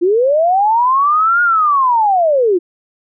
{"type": "linear two-way sweep", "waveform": "sine", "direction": "up then down", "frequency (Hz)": [332.8, 1440, 332.8], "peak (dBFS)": -9, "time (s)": [0.01, 2.59], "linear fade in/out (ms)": 20, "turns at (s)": 1.42, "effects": []}